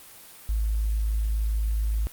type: tone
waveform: sine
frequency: 53.6 Hz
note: A1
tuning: 45 cents flat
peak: -22 dBFS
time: 0.49-2.07 s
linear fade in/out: 0 ms
effects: white hiss -47 dBFS RMS until 2.12 s + Opus 32 kbps